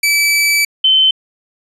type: tone pair in turn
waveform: sawtooth / sine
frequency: 2307 / 3072 Hz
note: D7 / G7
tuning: -31 / -36 cents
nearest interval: perfect fourth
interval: 495 cents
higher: second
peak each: -7 dBFS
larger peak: neither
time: 0.03-0.65 / 0.84-1.11 s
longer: first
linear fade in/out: 5 ms
effects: resampled to 32000 Hz